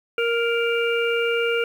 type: harmonic tone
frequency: 467 Hz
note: A#4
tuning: 3 cents sharp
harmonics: 1 / 3 / 5 / 6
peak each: -21 / -26 / -28 / -29 dBFS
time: 0.18-1.64 s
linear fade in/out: 2 ms
effects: 8-bit